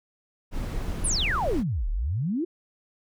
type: noise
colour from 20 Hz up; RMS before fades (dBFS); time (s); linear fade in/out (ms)
brown; -29; 0.51-1.64; 50
type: exponential two-way sweep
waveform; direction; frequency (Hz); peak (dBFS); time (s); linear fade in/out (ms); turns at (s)
sine; down then up; 11120 to 34.45 to 367.4; -24; 1.04-2.45; 10; 1.89
effects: none